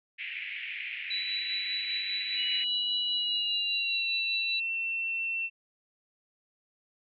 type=band-pass noise; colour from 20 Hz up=white; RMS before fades=-38 dBFS; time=0.18-2.65 s; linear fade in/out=20 ms; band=2000 to 2700 Hz; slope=48 dB/octave
type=tone with tremolo; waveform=sine; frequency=3951 Hz; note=B7; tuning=in tune; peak=-29 dBFS; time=1.1-4.6 s; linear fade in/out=10 ms; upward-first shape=triangle; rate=5 Hz; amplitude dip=45%
type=tone with pitch glide; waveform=sine; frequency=2924 to 2697 Hz; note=F#7 to E7; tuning=-21 to +39 cents; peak=-29 dBFS; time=2.35-5.5 s; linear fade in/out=50 ms; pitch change=-140 cents; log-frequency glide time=3.11-4.13 s
effects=none